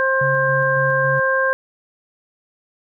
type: harmonic tone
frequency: 530 Hz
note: C5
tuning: 22 cents sharp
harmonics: 1 / 2 / 3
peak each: -19 / -22 / -18 dBFS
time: 0-1.53 s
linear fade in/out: 0 ms
type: tone with tremolo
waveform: sine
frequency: 138.59 Hz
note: C#3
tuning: in tune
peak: -22 dBFS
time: 0.21-1.2 s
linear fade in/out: 5 ms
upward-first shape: square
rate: 3.6 Hz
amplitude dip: 30%
effects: none